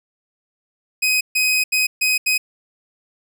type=tone bursts at uneven times; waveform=sawtooth; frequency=2515 Hz; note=D#7; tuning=18 cents sharp; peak=-12 dBFS; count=5; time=1.02-1.21 / 1.35-1.64 / 1.72-1.87 / 2.01-2.18 / 2.26-2.38 s; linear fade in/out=10 ms; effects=none